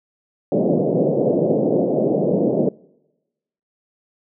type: band-pass noise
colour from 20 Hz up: white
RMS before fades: -18 dBFS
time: 0.52-2.69 s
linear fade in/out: 2 ms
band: 140 to 600 Hz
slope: 48 dB/octave
effects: noise-tail reverb RT60 1.0 s tail -25 dB re dry